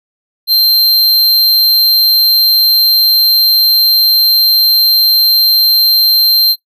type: tone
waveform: square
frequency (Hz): 4151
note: C8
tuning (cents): -15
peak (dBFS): -6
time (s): 0.47-6.56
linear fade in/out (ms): 50
effects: noise-tail reverb RT60 0.1 s tail -18 dB re dry